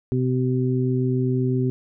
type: harmonic tone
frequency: 127.7 Hz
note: C3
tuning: 42 cents flat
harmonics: 1 / 2 / 3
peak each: -21 / -24 / -26 dBFS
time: 0.12-1.7 s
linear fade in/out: 0 ms
effects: none